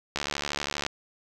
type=click train; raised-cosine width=0.2 ms; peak=-11 dBFS; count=52; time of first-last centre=0.16-0.864 s; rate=72.4 Hz; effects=none